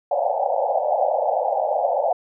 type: band-pass noise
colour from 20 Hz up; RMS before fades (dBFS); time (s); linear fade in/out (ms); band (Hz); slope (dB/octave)
pink; -21; 0.11-2.13; 5; 520 to 850; 96
effects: none